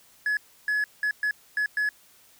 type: tone bursts at uneven times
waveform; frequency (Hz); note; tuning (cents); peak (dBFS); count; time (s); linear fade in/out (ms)
triangle; 1697; G#6; +37; -20; 6; 0.26-0.37 / 0.68-0.84 / 1.03-1.11 / 1.23-1.31 / 1.57-1.66 / 1.77-1.89; 2
effects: tanh soft clip ceiling -16 dBFS + white hiss -57 dBFS RMS until 2.39 s